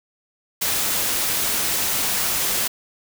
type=noise; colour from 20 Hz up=white; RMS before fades=-22 dBFS; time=0.61-2.68 s; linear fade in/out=10 ms; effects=none